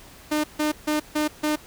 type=tone bursts; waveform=sawtooth; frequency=302.9 Hz; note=D#4; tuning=46 cents flat; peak=-17 dBFS; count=5; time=0.31-1.56 s; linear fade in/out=10 ms; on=130 ms; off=150 ms; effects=pink hiss -47 dBFS RMS until 1.66 s